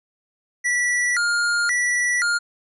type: tone with vibrato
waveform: square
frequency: 1662 Hz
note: G#6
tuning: 1 cent sharp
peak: -19 dBFS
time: 0.64-2.39 s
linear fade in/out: 20 ms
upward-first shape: square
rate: 0.95 Hz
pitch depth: 280 cents each way
effects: resampled to 24000 Hz